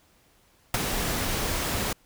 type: noise with ADSR envelope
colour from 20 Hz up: pink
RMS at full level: -21 dBFS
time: 0.74-1.93 s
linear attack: 3 ms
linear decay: 17 ms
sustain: -7 dB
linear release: 4 ms
effects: pink hiss -62 dBFS RMS until 2.05 s